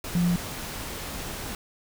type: tone in noise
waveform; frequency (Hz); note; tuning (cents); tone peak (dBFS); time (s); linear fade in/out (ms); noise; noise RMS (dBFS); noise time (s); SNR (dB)
sine; 174.61; F3; 0; -20; 0.15-0.36; 2; pink; -35; 0.04-1.55; +12
effects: none